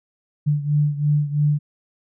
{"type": "beating tone pair", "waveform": "sine", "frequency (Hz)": [146.83, 149.83], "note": ["D3", "D3"], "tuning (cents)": [0, 35], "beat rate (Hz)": 3, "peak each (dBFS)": [-18, -22], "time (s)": [0.46, 1.59], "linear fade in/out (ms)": 20, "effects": []}